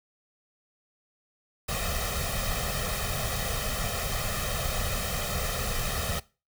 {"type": "noise with comb filter", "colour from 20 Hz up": "pink", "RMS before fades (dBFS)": -30, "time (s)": [1.68, 6.2], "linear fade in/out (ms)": 10, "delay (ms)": 1.6, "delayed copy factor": 0.85, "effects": ["noise-tail reverb RT60 0.3 s tail -20 dB re dry"]}